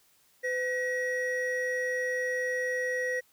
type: tone pair together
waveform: triangle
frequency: 505 / 1908 Hz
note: B4 / A#6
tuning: +39 / +40 cents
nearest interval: octave + major seventh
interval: 2301 cents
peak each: -29 / -29 dBFS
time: 0.43-3.21 s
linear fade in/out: 20 ms
effects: white hiss -65 dBFS RMS until 3.32 s